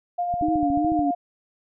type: tone with tremolo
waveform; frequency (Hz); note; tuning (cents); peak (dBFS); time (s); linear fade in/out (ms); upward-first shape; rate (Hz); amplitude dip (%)
sine; 704; F5; +14; -21; 0.18-1.15; 10; sine; 9; 35
type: click train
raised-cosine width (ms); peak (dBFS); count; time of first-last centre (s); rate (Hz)
5; -23; 10; 0.34-0.992; 13.8
type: tone with vibrato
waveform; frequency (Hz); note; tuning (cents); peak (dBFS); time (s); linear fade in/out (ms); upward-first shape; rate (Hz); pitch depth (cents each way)
sine; 300; D4; +37; -21; 0.42-1.11; 5; triangle; 2.6; 120
effects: none